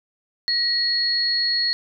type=tone pair together; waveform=sine; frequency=1900 / 4332 Hz; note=A#6 / C#8; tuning=+33 / -41 cents; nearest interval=octave + major second; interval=1426 cents; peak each=-27 / -19 dBFS; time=0.48-1.73 s; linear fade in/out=0 ms; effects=none